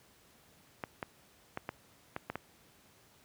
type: clicks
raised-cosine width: 0.5 ms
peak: -21 dBFS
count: 7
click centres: 0.838 / 1.028 / 1.574 / 1.691 / 2.164 / 2.3 / 2.356 s
effects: pink hiss -63 dBFS RMS until 3.24 s + high-pass 80 Hz 12 dB/octave